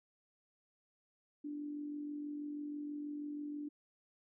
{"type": "tone with amplitude modulation", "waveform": "sine", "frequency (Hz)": 293.7, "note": "D4", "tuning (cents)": 0, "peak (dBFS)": -38, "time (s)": [1.44, 3.69], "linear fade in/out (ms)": 10, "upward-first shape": "sine", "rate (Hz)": 46.2, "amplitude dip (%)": 40, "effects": []}